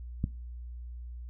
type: click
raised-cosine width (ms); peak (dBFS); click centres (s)
5; -16; 0.241
effects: noise-tail reverb RT60 0.3 s tail -20 dB re dry + added 60 Hz sine -39 dBFS peak until 1.29 s